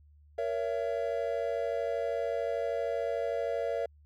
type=chord; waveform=triangle; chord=A# diminished; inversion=none; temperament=just; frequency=466.2 / 559.4 / 671.3 Hz; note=A#4 / C#5 / E5; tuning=0 / +16 / +31 cents; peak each=-32 dBFS; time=0.38-3.86 s; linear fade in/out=5 ms; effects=added 74 Hz sine -56 dBFS peak until 4.05 s